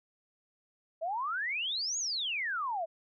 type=exponential two-way sweep; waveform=sine; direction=up then down; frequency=622.3 to 6870 to 622.3 Hz; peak=-31 dBFS; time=1.01-2.86 s; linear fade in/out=20 ms; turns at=1.98 s; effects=none